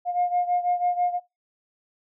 sine beating tone pair, 710 / 716.1 Hz, F5 / F5, +28 / +43 cents, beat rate 6.1 Hz, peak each -22 / -26 dBFS, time 0.05-1.2 s, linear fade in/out 50 ms, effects noise-tail reverb RT60 0.2 s tail -20 dB re dry + tanh soft clip ceiling -15 dBFS

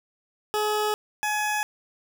20% pulse tone pair in turn, 423.6 / 844.3 Hz, G#4 / G#5, +34 / +28 cents, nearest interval octave, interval 1194 cents, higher second, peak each -18 / -19 dBFS, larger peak first, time 0.54-0.94 / 1.23-1.63 s, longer neither, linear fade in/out 0 ms, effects none

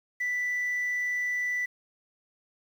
sine tone, 1977 Hz, B6, 1 cent sharp, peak -25 dBFS, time 0.2-1.66 s, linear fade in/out 10 ms, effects tanh soft clip ceiling -24 dBFS + 9-bit

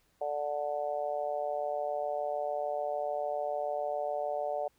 harmonic tone, 146.83 Hz, D3, in tune, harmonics 3 / 4 / 5 / 6, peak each -41 / -33 / -35 / -45 dBFS, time 0.21-4.68 s, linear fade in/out 5 ms, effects pink hiss -71 dBFS RMS until 4.78 s

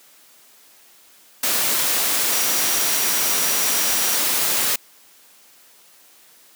sine tone in noise, 5770 Hz, F#8, 44 cents flat, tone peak -28 dBFS, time 2.32-4.17 s, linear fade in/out 5 ms, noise white, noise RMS -20 dBFS, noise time 1.43-4.76 s, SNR -11 dB, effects white hiss -51 dBFS RMS until 6.55 s + high-pass 200 Hz 12 dB/octave

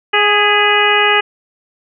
harmonic tone with a mistuned harmonic, 415.3 Hz, G#4, in tune, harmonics 1 / 2 / 3 / 4 / 5 / 6 / 7, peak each -17 / -17 / -17 / -17 / -17 / -17 / -17 dBFS, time 0.13-1.21 s, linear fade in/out 10 ms, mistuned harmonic 5, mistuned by -50 cents, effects none

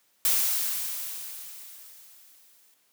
blue noise with exponential decay, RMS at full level -22 dBFS, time 0.25-2.74 s, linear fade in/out 1 ms, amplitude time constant 540 ms, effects white hiss -67 dBFS RMS until 2.92 s + high-pass 150 Hz 12 dB/octave

